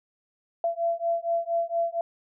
sine beating tone pair, 674 / 678.3 Hz, E5 / E5, +38 / +49 cents, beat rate 4.3 Hz, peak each -27 / -27 dBFS, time 0.64-2.01 s, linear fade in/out 2 ms, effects none

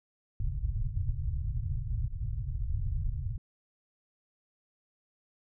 pink low-pass noise, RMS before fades -32 dBFS, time 0.4-3.38 s, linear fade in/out 2 ms, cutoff 140 Hz, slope 96 dB/octave, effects none

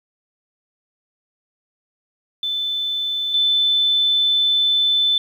sine tone pair in turn, 3520 / 3520 Hz, A7 / A7, 0 / 0 cents, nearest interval unison, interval 0 cents, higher neither, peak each -20 / -14 dBFS, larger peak second, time 2.43-3.34 / 3.34-5.18 s, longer second, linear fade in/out 2 ms, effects 8-bit

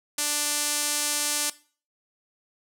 sawtooth tone with band-pass filter, 294.6 Hz, D4, 6 cents sharp, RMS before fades -27 dBFS, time 0.18-1.5 s, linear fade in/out 5 ms, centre 8700 Hz, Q 1.2, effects noise-tail reverb RT60 0.4 s tail -18 dB re dry

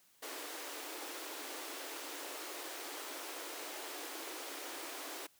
pink high-pass noise, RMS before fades -45 dBFS, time 0.22-5.27 s, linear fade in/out 10 ms, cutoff 280 Hz, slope 96 dB/octave, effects white hiss -68 dBFS RMS until 5.39 s + high-pass 80 Hz 12 dB/octave

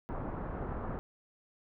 pink low-pass noise, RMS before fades -38 dBFS, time 0.09-0.99 s, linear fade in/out 0 ms, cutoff 1300 Hz, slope 24 dB/octave, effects none

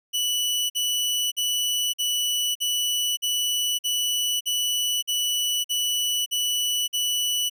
sawtooth tone bursts, 2960 Hz, F#7, in tune, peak -19 dBFS, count 12, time 0.13-7.498 s, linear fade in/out 20 ms, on 570 ms, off 48 ms, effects none

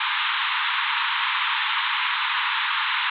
pink band-pass noise, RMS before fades -24 dBFS, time 0-3.1 s, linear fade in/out 5 ms, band 890 to 3800 Hz, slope 96 dB/octave, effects none

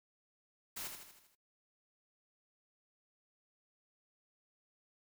white noise with echo, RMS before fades -43 dBFS, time 0.76-0.88 s, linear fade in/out 10 ms, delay 79 ms, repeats 6, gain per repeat -5 dB, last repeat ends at 1.354 s, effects noise-tail reverb RT60 0.1 s tail -19 dB re dry

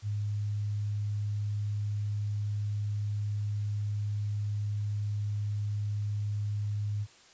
sine tone, 103.7 Hz, G#2, 2 cents flat, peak -29 dBFS, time 0.02-7.07 s, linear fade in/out 50 ms, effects white hiss -57 dBFS RMS until 7.33 s + resampled to 16000 Hz

